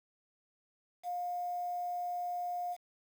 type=tone with quantisation; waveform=sine; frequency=710 Hz; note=F5; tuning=28 cents sharp; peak=-34 dBFS; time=1.03-2.77 s; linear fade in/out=50 ms; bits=9; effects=none